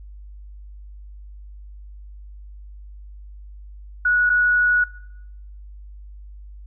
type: tone with dropouts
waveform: sine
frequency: 1464 Hz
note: F#6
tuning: 19 cents flat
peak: -15 dBFS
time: 4.05-4.84 s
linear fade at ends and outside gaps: 5 ms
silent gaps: 4.295-4.299 s
effects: noise-tail reverb RT60 0.8 s tail -20 dB re dry + added 50 Hz sine -37 dBFS peak until 6.66 s